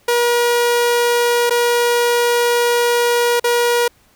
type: tone with dropouts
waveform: sawtooth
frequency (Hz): 478.7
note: A#4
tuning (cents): +46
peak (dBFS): -9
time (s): 0.08-3.88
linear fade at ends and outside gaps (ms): 5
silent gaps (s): 1.497-1.506 / 3.398-3.441
effects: pink hiss -54 dBFS RMS until 4.15 s